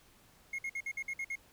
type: tone bursts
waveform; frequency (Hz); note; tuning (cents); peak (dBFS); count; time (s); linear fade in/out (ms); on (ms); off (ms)
triangle; 2154; C7; +50; -33; 8; 0.53-1.356; 5; 56; 54
effects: pink hiss -63 dBFS RMS until 1.52 s